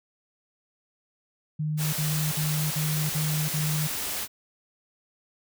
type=tone bursts; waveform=sine; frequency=153.1 Hz; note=D#3; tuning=28 cents flat; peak=-25 dBFS; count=6; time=1.59-3.875 s; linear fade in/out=10 ms; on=340 ms; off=49 ms
type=noise; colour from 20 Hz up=white; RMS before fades=-31 dBFS; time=1.77-4.28 s; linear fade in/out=50 ms
effects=none